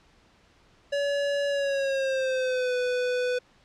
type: tone with pitch glide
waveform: square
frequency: 568 to 497.3 Hz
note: C#5 to B4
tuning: +42 to +12 cents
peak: -25 dBFS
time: 0.92-3.39 s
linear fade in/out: 10 ms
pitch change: -230 cents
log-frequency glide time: 1.48-2.75 s
effects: pink hiss -60 dBFS RMS until 3.64 s + low-pass 5000 Hz 12 dB/octave